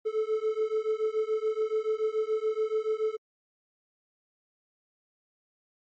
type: beating tone pair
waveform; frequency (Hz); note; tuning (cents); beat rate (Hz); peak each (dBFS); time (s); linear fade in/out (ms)
triangle; 432.3 / 439.3; A4 / A4; -31 / -3; 7; -27; 0.05-3.17; 20
effects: MP3 32 kbps